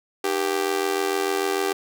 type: tone with amplitude modulation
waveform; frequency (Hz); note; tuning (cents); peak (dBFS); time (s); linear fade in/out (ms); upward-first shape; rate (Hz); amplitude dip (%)
sawtooth; 392.2; G4; +1; -14; 0.24-1.73; 5; sine; 86.7; 85
effects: none